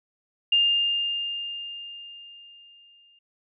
sine tone with exponential decay, 2809 Hz, F7, 9 cents sharp, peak -16 dBFS, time 0.52-3.19 s, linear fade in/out 5 ms, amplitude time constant 580 ms, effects none

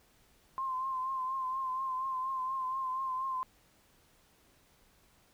sine tone with vibrato, 1046.5 Hz, C6, in tune, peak -32 dBFS, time 0.58-3.43 s, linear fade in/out 0 ms, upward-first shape triangle, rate 4.2 Hz, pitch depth 48 cents each way, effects pink hiss -66 dBFS RMS until 5.33 s

